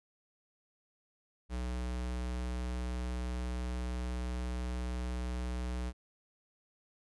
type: tone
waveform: square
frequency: 61.5 Hz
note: B1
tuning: 7 cents flat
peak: -35 dBFS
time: 1.49-5.93 s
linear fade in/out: 50 ms
effects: resampled to 24000 Hz